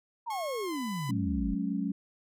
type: exponential sweep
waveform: sine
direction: down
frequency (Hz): 980 to 43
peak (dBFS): -32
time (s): 0.26-1.55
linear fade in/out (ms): 20
type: tone with pitch glide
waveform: sawtooth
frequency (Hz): 1086 to 1001.6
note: C#6 to B5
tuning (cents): -36 to +24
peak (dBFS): -34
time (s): 0.3-1.11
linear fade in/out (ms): 5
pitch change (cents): -140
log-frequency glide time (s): 0.63-0.78
type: chord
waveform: sine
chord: F# suspended second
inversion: none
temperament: equal with one note detuned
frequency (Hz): 185 / 212.1 / 277.2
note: F#3 / G#3 / C#4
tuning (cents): 0 / +37 / 0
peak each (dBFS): -33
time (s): 1.09-1.92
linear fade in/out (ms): 5
effects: none